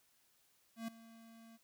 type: tone with ADSR envelope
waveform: square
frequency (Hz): 227.2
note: A#3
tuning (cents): -44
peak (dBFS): -39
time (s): 0.76-1.58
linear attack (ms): 120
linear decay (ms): 6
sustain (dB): -18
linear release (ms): 29
effects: white hiss -73 dBFS RMS until 1.63 s